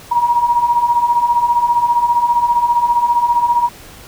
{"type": "beating tone pair", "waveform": "sine", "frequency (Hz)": [942, 957], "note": ["A#5", "A#5"], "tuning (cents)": [18, 45], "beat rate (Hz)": 15, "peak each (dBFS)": [-17, -12], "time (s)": [0.11, 3.69], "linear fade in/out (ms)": 10, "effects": ["pink hiss -38 dBFS RMS until 4.07 s"]}